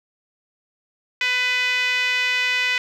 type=tone with band-pass filter; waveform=5% pulse; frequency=499.4 Hz; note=B4; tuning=19 cents sharp; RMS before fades=-21 dBFS; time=1.21-2.78 s; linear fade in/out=2 ms; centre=2200 Hz; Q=3.1; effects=none